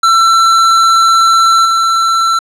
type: tone with level steps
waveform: square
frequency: 1342 Hz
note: E6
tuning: 31 cents sharp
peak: -6 / -9 dBFS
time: 0.03-2.39 s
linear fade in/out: 5 ms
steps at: 1.65 s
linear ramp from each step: 5 ms
effects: low-pass 7000 Hz 12 dB/octave